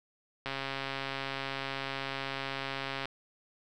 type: click train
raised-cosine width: 0.3 ms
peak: -19 dBFS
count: 354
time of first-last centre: 0.46-3.056 s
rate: 136 Hz
effects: none